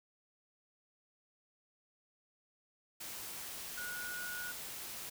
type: tone in noise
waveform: sine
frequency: 1453 Hz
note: F#6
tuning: 32 cents flat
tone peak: -41 dBFS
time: 3.77-4.52 s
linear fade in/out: 10 ms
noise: white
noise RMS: -45 dBFS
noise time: 3-5.1 s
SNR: +1 dB
effects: none